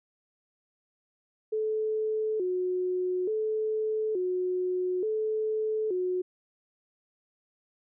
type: tone with vibrato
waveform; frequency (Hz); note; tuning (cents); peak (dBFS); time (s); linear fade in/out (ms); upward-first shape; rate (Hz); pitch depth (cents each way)
sine; 398.1; G4; +27; -26; 1.52-6.22; 10; square; 0.57; 150
effects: none